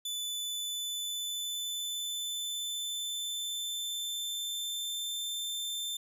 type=tone with pitch glide; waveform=sawtooth; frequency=3492 to 3561 Hz; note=A7 to A7; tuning=-14 to +20 cents; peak=-31 dBFS; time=0.05-5.97 s; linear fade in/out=5 ms; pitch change=+34 cents; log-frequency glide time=0.26-5.22 s; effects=none